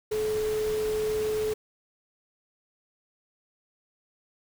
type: tone in noise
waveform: sine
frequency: 430.2 Hz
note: A4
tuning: 39 cents flat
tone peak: -25 dBFS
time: 0.11-1.54 s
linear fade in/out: 10 ms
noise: pink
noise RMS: -39 dBFS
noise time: 0.11-1.54 s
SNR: +11 dB
effects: none